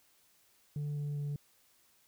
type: tone with pitch steps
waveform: sine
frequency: 146.83 / 145.82 / 144.81 Hz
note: D3 / D3 / D3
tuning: 0 / -12 / -24 cents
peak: -31 dBFS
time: 0.76-1.36 s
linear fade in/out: 2 ms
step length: 200 ms
effects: tanh soft clip ceiling -33 dBFS + white hiss -68 dBFS RMS until 2.07 s